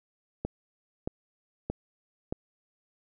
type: click train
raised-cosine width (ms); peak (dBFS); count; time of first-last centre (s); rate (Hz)
2; -17; 4; 0.45-2.325; 1.6
effects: none